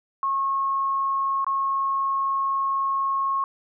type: tone with dropouts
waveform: sine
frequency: 1089 Hz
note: C#6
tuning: 31 cents flat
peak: -21 dBFS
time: 0.23-3.44 s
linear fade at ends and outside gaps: 1 ms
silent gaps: 1.445-1.466 s
effects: none